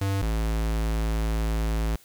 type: tone pair in turn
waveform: square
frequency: 98 / 54.73 Hz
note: G2 / A1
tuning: 0 / -9 cents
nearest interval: minor seventh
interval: 1009 cents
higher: first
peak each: -24 / -24 dBFS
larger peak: neither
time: 0.01-0.22 / 0.22-1.96 s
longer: second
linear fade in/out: 5 ms
effects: white hiss -55 dBFS RMS until 2.04 s